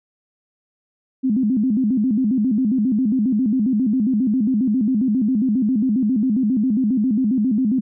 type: tone with vibrato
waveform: sine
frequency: 234.6 Hz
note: A#3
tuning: 11 cents sharp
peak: -15 dBFS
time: 1.23-7.81 s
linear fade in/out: 20 ms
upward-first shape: square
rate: 7.4 Hz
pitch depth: 190 cents each way
effects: none